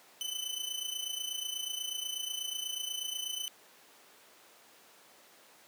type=tone with amplitude modulation; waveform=sawtooth; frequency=3026 Hz; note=F#7; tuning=38 cents sharp; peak=-29 dBFS; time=0.21-3.48 s; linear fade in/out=0 ms; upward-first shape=sine; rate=28.2 Hz; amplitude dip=70%; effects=pink hiss -58 dBFS RMS until 5.67 s + high-pass 400 Hz 12 dB/octave